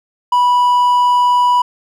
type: tone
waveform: triangle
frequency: 982 Hz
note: B5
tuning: 10 cents flat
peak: -7 dBFS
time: 0.32-1.62 s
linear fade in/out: 5 ms
effects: none